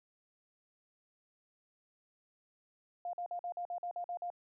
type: tone bursts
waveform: sine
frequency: 703 Hz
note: F5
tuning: 11 cents sharp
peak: -36 dBFS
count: 10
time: 3.05-4.302 s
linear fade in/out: 2 ms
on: 82 ms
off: 48 ms
effects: none